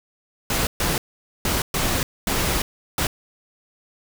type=noise bursts at uneven times; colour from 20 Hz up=pink; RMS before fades=-22 dBFS; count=6; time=0.5-0.67 / 0.8-0.98 / 1.45-1.62 / 1.74-2.03 / 2.27-2.62 / 2.98-3.07 s; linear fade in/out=2 ms; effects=none